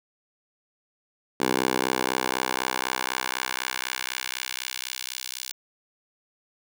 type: tone with high-pass filter sweep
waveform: 10% pulse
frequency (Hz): 64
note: C2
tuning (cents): -38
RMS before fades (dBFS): -29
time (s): 1.4-5.52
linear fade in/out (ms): 5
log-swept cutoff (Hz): 340 to 4400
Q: 0.86
effects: none